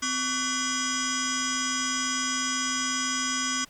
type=tone with frequency modulation; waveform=sine; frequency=2379 Hz; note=D7; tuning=22 cents sharp; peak=-25 dBFS; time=0.02-3.65 s; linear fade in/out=10 ms; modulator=879 Hz; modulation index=5.2; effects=pink hiss -56 dBFS RMS until 3.69 s